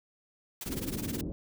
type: noise with tremolo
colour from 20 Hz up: white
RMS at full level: -38 dBFS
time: 0.61-1.21 s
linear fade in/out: 2 ms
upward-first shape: sine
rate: 19 Hz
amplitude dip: 85%
type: low-pass noise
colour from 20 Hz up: white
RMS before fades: -36 dBFS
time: 0.66-1.32 s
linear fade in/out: 0 ms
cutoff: 350 Hz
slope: 24 dB/octave
effects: none